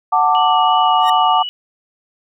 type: chord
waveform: sine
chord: D major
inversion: first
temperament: equal with one note detuned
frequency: 740 / 888.7 / 1174.7 Hz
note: F#5 / A5 / D6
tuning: 0 / +17 / 0 cents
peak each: -15 dBFS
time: 0.12-1.43 s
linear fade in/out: 10 ms
type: tone with vibrato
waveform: sine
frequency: 2924 Hz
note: F#7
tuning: 21 cents flat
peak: -22 dBFS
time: 0.35-1.49 s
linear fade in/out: 0 ms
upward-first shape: sine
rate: 2.9 Hz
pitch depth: 11 cents each way
type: tone with exponential growth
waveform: sawtooth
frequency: 1864.7 Hz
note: A#6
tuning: in tune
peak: -19 dBFS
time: 0.98-1.1 s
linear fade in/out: 5 ms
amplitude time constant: 24 ms
effects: none